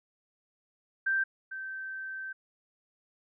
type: tone pair in turn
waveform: sine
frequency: 1568 / 1551.8 Hz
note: G6 / G6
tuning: 0 / -18 cents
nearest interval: unison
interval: 18 cents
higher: first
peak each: -25 / -36 dBFS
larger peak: first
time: 1.06-1.24 / 1.51-2.33 s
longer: second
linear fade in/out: 10 ms
effects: none